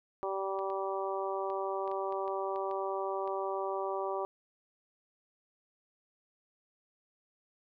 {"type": "harmonic tone", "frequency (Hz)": 193.6, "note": "G3", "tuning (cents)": -21, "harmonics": [2, 3, 4, 5, 6], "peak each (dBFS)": [-36, -38, -39, -40, -41], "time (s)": [0.23, 4.25], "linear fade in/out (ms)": 0}
{"type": "clicks", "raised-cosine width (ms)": 0.3, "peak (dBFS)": -37, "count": 10, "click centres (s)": [0.59, 0.701, 1.501, 1.877, 1.915, 2.124, 2.279, 2.56, 2.712, 3.276]}
{"effects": []}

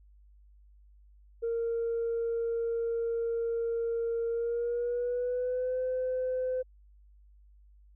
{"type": "tone with pitch glide", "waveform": "sine", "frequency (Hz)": [462.9, 510.7], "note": ["A#4", "C5"], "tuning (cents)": [-12, -42], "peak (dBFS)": -27, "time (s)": [1.42, 6.63], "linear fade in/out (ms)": 20, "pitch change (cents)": 170, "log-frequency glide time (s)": [4.29, 5.8], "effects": ["tanh soft clip ceiling -25 dBFS", "added 50 Hz sine -55 dBFS peak until 7.95 s"]}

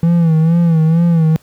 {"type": "tone with vibrato", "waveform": "triangle", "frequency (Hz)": 164.81, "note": "E3", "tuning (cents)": 0, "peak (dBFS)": -6, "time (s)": [0.03, 1.36], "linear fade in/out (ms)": 0, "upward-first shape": "sine", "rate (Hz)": 2.2, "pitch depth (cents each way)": 73, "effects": ["pink hiss -50 dBFS RMS until 1.42 s", "high-pass 60 Hz 12 dB/octave"]}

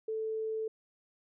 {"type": "tone", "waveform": "sine", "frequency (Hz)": 440, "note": "A4", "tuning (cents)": 0, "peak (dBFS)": -32, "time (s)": [0.08, 0.68], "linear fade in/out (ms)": 5, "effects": []}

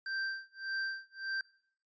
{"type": "tone with tremolo", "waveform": "square", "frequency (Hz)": 1568, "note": "G6", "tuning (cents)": 0, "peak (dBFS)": -33, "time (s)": [0.06, 1.41], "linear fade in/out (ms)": 2, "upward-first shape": "sine", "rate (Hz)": 1.7, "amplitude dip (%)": 100, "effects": ["noise-tail reverb RT60 0.6 s tail -23 dB re dry", "resampled to 16000 Hz"]}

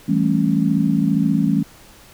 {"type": "chord", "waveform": "sine", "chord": "A dominant seventh", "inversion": "second", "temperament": "just", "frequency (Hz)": [165, 198, 220, 275], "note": ["E3", "G3", "A3", "C#4"], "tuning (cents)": [2, 18, 0, -14], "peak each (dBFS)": -20, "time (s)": [0.08, 1.63], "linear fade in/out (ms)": 10, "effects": ["pink hiss -46 dBFS RMS until 2.13 s"]}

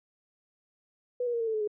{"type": "tone with pitch steps", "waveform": "sine", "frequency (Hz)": [493.3, 480.1, 467.2, 454.7, 442.5, 430.7, 419.1], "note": ["B4", "B4", "A#4", "A#4", "A4", "A4", "G#4"], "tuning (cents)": [-2, -49, 4, -43, 10, -37, 16], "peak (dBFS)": -27, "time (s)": [1.2, 1.676], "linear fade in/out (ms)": 5, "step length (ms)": 68, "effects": []}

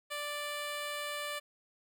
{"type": "tone", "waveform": "10% pulse", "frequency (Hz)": 587.3, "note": "D5", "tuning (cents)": 0, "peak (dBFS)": -28, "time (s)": [0.1, 1.4], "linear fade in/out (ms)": 20, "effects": []}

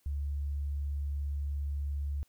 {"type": "tone", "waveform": "sine", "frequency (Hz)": 71.4, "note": "D2", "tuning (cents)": -48, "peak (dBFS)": -31, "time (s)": [0.06, 2.23], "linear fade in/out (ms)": 0, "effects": ["white hiss -71 dBFS RMS until 2.28 s"]}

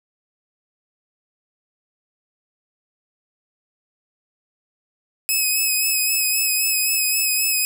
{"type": "tone with vibrato", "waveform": "5% pulse", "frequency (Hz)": 2551, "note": "D#7", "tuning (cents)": 43, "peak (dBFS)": -9, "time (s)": [5.29, 7.65], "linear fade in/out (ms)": 0, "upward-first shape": "sine", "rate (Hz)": 3.8, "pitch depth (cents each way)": 32, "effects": []}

